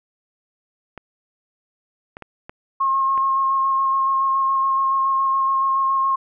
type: clicks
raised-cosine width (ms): 0.5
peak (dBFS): -20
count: 5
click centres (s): 0.977 / 2.169 / 2.223 / 2.495 / 3.177
type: tone with vibrato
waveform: sine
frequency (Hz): 1076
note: C6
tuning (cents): +48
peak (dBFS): -16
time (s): 2.8-6.16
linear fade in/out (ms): 10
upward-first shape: square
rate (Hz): 7.1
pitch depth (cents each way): 11
effects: none